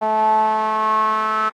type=tone with band-pass filter sweep; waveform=sawtooth; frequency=217.2 Hz; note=A3; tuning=22 cents flat; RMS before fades=-18 dBFS; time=0.01-1.5 s; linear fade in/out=20 ms; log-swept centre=780 to 1300 Hz; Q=9.4; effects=AAC 32 kbps